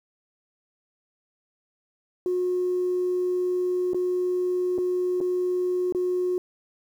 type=tone with dropouts; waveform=sine; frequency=362.1 Hz; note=F#4; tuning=37 cents flat; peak=-21 dBFS; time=2.26-6.38 s; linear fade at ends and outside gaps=1 ms; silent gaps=3.934-3.945 / 4.78-4.785 / 5.204-5.211 / 5.924-5.948 s; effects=tanh soft clip ceiling -18 dBFS + 9-bit